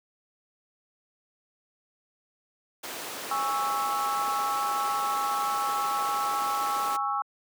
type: noise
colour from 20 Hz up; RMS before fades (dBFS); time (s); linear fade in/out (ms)
pink; -35; 2.83-6.97; 10
type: chord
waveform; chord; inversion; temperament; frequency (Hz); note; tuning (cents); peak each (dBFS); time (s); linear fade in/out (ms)
sine; C# minor; second; equal with one note detuned; 819.2 / 1108.7 / 1318.5; G#5 / C#6 / E6; -24 / 0 / 0; -30; 3.31-7.22; 2
type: clicks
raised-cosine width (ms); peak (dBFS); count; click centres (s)
2; -27; 5; 3.876 / 4.194 / 4.714 / 6.089 / 6.337
effects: high-pass 400 Hz 12 dB/octave